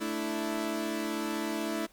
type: chord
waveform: sawtooth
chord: A suspended fourth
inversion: none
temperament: equal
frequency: 220 / 293.7 / 329.6 Hz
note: A3 / D4 / E4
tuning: 0 / 0 / 0 cents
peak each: -32 / -33 / -30 dBFS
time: 0-1.87 s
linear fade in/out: 20 ms
effects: pink hiss -61 dBFS RMS until 1.92 s